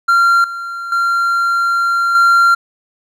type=tone with level steps; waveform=triangle; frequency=1380 Hz; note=F6; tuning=21 cents flat; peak=-6 / -20 / -10 / -5 dBFS; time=0.08-2.55 s; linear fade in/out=10 ms; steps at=0.44 / 0.92 / 2.15 s; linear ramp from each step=2 ms; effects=none